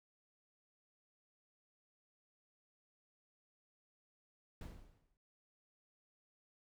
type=noise with exponential decay; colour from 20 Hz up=brown; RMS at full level=-44 dBFS; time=4.61-5.17 s; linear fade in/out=2 ms; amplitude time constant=120 ms; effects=none